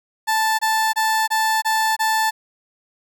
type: tone bursts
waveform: 30% pulse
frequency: 880 Hz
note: A5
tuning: in tune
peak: -14 dBFS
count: 6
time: 0.27-2.31 s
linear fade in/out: 20 ms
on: 320 ms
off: 24 ms
effects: none